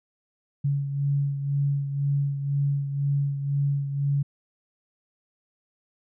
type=beating tone pair; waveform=sine; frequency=140.7 / 142.7 Hz; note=C#3 / D3; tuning=+26 / -49 cents; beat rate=2 Hz; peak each=-23 / -31 dBFS; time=0.64-4.23 s; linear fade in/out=10 ms; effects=none